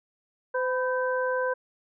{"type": "tone cluster", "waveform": "sine", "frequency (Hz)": [511, 996, 1548], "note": ["C5", "B5", "G6"], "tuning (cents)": [-41, 14, -22], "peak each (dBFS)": [-26, -31, -31], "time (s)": [0.54, 1.54], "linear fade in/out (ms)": 10, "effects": []}